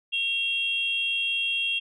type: tone pair together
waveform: sine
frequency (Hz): 2743 / 3248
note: F7 / G#7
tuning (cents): -32 / -39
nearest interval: minor third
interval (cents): 293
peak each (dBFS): -26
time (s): 0.12-1.8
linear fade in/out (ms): 20
effects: tanh soft clip ceiling -16 dBFS